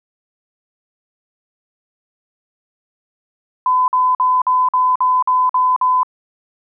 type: tone bursts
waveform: sine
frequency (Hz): 1011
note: B5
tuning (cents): +40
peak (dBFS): -11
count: 9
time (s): 3.66-6.032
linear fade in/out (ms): 2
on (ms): 220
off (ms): 49
effects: none